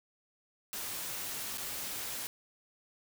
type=noise with dropouts; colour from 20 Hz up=white; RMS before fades=-39 dBFS; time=0.73-2.27 s; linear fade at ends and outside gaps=0 ms; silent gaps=1.574-1.581 s; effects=none